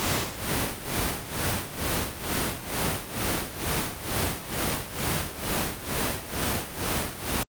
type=noise with tremolo; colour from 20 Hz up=pink; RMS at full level=-25 dBFS; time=0-7.43 s; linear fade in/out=0 ms; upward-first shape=sine; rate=2.2 Hz; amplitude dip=75%; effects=high-pass 60 Hz 12 dB/octave + Opus 48 kbps